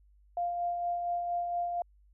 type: tone with tremolo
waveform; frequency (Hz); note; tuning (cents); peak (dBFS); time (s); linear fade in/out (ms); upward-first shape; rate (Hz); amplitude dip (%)
sine; 698.5; F5; 0; -28; 0.37-1.82; 2; sine; 4.3; 35
effects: added 50 Hz sine -59 dBFS peak until 2.13 s